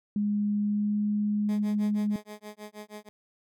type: tone with pitch glide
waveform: sine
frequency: 206.7 to 208.3 Hz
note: G#3 to G#3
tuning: -8 to +5 cents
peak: -24 dBFS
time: 0.16-2.16 s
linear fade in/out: 2 ms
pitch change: +13 cents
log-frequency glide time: 0.61-0.98 s
type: tone with tremolo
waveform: 15% pulse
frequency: 210.6 Hz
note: G#3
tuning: 24 cents sharp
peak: -32 dBFS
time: 1.49-3.09 s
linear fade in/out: 0 ms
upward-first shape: sine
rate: 6.3 Hz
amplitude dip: 100%
effects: none